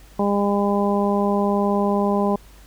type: harmonic tone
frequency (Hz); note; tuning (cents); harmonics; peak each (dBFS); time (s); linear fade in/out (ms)
202.1; G#3; -47; 1 / 2 / 3 / 4 / 5; -20 / -23 / -25 / -26 / -27; 0.19-2.36; 5
effects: added 50 Hz sine -45 dBFS peak until 2.66 s + pink hiss -51 dBFS RMS until 2.66 s